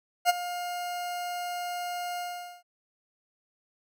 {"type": "tone with ADSR envelope", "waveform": "40% pulse", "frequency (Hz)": 709, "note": "F5", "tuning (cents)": 26, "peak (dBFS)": -16, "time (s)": [0.25, 2.63], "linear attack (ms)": 45, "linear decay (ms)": 21, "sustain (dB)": -15, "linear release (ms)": 440, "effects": []}